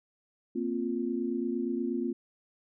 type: chord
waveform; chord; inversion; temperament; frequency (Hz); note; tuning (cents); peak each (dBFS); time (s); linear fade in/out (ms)
sine; Bb suspended second; none; equal; 233.1 / 261.6 / 349.2; Bb3 / C4 / F4; 0 / 0 / 0; -33; 0.55-2.13; 10
effects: none